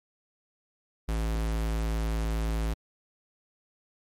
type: tone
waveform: square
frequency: 55 Hz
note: A1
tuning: in tune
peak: -27 dBFS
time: 1.08-2.74 s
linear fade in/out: 10 ms
effects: MP3 64 kbps